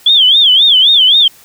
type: tone with vibrato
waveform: sine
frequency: 3322 Hz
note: G#7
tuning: in tune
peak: -4 dBFS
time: 0.06-1.28 s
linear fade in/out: 5 ms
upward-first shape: sine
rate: 3.8 Hz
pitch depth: 190 cents each way
effects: white hiss -42 dBFS RMS until 1.44 s